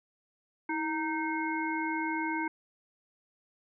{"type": "harmonic tone with a mistuned harmonic", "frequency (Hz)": 309, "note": "D#4", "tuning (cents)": -12, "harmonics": [1, 3, 5, 7], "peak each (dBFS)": [-33, -34, -38, -37], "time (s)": [0.69, 2.48], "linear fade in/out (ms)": 5, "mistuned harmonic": 1, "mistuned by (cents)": 63, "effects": []}